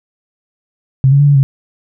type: tone with pitch steps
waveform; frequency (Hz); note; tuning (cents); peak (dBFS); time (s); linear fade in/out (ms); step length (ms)
sine; 133.2 / 140.2 / 144.4 / 142.9 / 136.5; C3 / C#3 / D3 / D3 / C#3; +31 / +20 / -29 / -47 / -26; -5; 1.04-1.43; 0; 78
effects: none